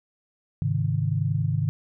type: chord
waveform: sine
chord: Ab major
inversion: none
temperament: equal with one note detuned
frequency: 103.83 / 133.87 / 155.56 Hz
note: Ab2 / C3 / Eb3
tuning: 0 / +40 / 0 cents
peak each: -26 dBFS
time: 0.62-1.69 s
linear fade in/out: 0 ms
effects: none